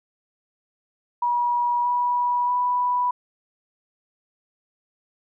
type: tone with pitch steps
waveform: sine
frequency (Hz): 964 / 974.6 / 985.4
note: B5 / B5 / B5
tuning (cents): -42 / -23 / -4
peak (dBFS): -19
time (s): 1.22-3.11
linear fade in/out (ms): 5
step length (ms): 630
effects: none